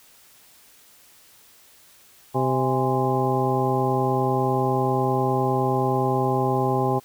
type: harmonic tone with a mistuned harmonic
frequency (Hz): 129.9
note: C3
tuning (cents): -12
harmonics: 1 / 2 / 3 / 4 / 5 / 6 / 8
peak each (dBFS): -25 / -28 / -25 / -30 / -31 / -25 / -30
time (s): 2.34-7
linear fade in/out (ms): 20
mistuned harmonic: 6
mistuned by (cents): +87
effects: white hiss -53 dBFS RMS until 7.04 s